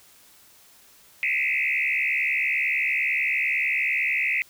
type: tone with frequency modulation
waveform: sine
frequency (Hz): 2300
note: D7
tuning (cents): -37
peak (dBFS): -21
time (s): 1.23-4.42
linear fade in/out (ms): 0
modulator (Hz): 71.1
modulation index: 4.5
effects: white hiss -54 dBFS RMS until 4.49 s